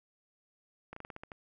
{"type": "slowing click train", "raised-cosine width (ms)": 0.5, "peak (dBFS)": -29, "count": 8, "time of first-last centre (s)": [0.93, 1.318], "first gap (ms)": 34, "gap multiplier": 1.16, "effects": []}